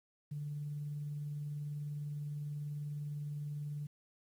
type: tone with tremolo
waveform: sine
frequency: 146.83 Hz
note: D3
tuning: in tune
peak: -36 dBFS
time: 0.31-3.87 s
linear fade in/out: 10 ms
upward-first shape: triangle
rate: 20 Hz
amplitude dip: 30%
effects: tanh soft clip ceiling -32 dBFS + 11-bit